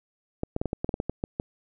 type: clicks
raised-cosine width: 2 ms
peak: -14 dBFS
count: 12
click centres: 0.434 / 0.564 / 0.615 / 0.657 / 0.731 / 0.845 / 0.892 / 0.941 / 1.001 / 1.096 / 1.239 / 1.399 s
effects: none